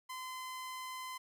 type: tone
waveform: sawtooth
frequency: 1027 Hz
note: C6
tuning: 33 cents flat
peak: -38 dBFS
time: 0.09-1.18 s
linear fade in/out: 10 ms
effects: none